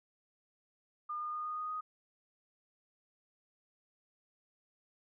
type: tone with pitch steps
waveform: sine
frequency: 1211 / 1218 / 1225.1 / 1232.2 / 1239.3 / 1246.5 Hz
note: D#6 / D#6 / D#6 / D#6 / D#6 / D#6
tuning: -47 / -37 / -27 / -17 / -7 / +3 cents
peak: -36 dBFS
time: 1.09-1.81 s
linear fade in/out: 10 ms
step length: 120 ms
effects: none